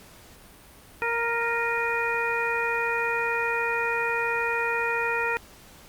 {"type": "harmonic tone with a mistuned harmonic", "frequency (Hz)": 466.2, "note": "A#4", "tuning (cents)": 0, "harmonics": [1, 2, 3, 4, 5], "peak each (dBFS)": [-30, -30, -30, -30, -30], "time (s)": [1.02, 5.37], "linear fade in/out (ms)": 0, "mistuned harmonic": 5, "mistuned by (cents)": 82, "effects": ["pink hiss -50 dBFS RMS until 5.88 s", "Opus 48 kbps"]}